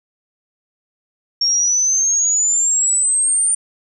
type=exponential sweep; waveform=sine; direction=up; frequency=5510 to 9100 Hz; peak=-13 dBFS; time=1.41-3.55 s; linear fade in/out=5 ms; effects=none